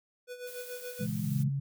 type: tone with tremolo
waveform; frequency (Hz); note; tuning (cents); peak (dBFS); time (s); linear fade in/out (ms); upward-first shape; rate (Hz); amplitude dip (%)
square; 493.9; B4; 0; -38; 0.27-1.08; 50; sine; 7; 70
type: noise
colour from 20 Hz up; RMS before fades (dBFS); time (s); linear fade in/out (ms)
blue; -47; 0.46-1.44; 20
type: chord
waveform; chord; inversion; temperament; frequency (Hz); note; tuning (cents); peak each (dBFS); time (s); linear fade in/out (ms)
sine; A# half-diminished seventh; none; equal with one note detuned; 116.54 / 135.82 / 164.81 / 207.7; A#2 / C#3 / E3 / G#3; 0 / -35 / 0 / 0; -38 / -38 / -36 / -34; 0.99-1.5; 20
type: tone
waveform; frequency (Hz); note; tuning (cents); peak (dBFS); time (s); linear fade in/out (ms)
sine; 138.59; C#3; 0; -29; 1.23-1.6; 10
effects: none